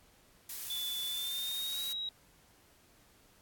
blue noise, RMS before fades -41 dBFS, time 0.49-1.93 s, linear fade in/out 5 ms
sine tone with pitch glide, 3478 to 3837 Hz, A7 to A#7, -21 to +49 cents, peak -35 dBFS, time 0.7-2.09 s, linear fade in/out 2 ms, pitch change +170 cents, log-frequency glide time 1.06-1.83 s
effects pink hiss -64 dBFS RMS until 3.41 s + AAC 64 kbps

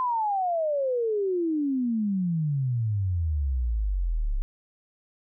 sine exponential sweep, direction down, 1036 to 32.66 Hz, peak -23 dBFS, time 0-4.42 s, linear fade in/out 0 ms, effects none

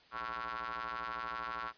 sawtooth ring-modulated tone, 116.54 Hz, A#2, in tune, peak -31 dBFS, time 0.11-1.73 s, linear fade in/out 50 ms, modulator 1230 Hz, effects white hiss -62 dBFS RMS until 1.77 s + resampled to 11025 Hz

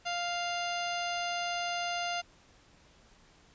harmonic tone, 698.5 Hz, F5, in tune, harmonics 1 / 2 / 3 / 4 / 5 / 6 / 7 / 9, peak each -34 / -39 / -42 / -39 / -45 / -46 / -44 / -46 dBFS, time 0.05-2.22 s, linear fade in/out 20 ms, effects pink hiss -61 dBFS RMS until 3.54 s + resampled to 16000 Hz

